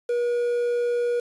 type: tone with quantisation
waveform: triangle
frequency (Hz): 480.7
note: B4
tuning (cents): -47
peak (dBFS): -19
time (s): 0.09-1.2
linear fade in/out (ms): 5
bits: 7
effects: resampled to 24000 Hz